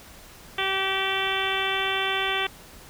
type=harmonic tone; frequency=385.8 Hz; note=G4; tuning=28 cents flat; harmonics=1 / 2 / 3 / 4 / 5 / 6 / 7 / 8 / 9; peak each=-32 / -32 / -32 / -32 / -32 / -32 / -32 / -32 / -32 dBFS; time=0.58-2.47 s; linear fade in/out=5 ms; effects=pink hiss -47 dBFS RMS until 2.89 s